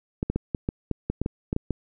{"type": "clicks", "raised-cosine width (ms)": 3, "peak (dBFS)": -12, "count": 12, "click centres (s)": [0.229, 0.3, 0.36, 0.548, 0.689, 0.913, 1.1, 1.216, 1.261, 1.529, 1.564, 1.707], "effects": []}